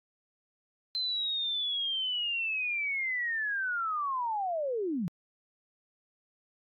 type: linear sweep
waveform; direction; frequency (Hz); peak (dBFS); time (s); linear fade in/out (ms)
sine; down; 4099 to 155.56; -29; 0.95-5.08; 0
effects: AAC 64 kbps